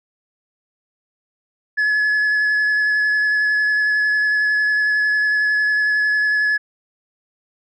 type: tone with vibrato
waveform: sine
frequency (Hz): 1704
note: G#6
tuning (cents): +44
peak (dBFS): -12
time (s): 1.77-6.58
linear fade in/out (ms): 20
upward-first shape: sine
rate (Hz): 11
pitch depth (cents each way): 11
effects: tanh soft clip ceiling -14 dBFS